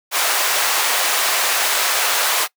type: high-pass noise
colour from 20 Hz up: pink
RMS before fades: -18 dBFS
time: 0.11-2.48 s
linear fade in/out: 50 ms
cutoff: 750 Hz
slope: 12 dB/octave
effects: noise-tail reverb RT60 0.1 s tail -22 dB re dry + high-pass 400 Hz 12 dB/octave